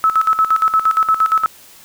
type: tone with tremolo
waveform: sine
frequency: 1300 Hz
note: E6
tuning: 24 cents flat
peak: -9 dBFS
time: 0.04-1.46 s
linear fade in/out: 0 ms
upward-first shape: square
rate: 8.6 Hz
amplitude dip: 75%
effects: white hiss -43 dBFS RMS until 1.84 s